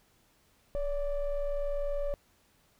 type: ring-modulated tone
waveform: triangle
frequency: 296.1 Hz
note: D4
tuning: 14 cents sharp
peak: -23 dBFS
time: 0.75-2.14 s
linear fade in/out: 0 ms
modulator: 276 Hz
effects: tanh soft clip ceiling -21 dBFS + pink hiss -67 dBFS RMS until 2.79 s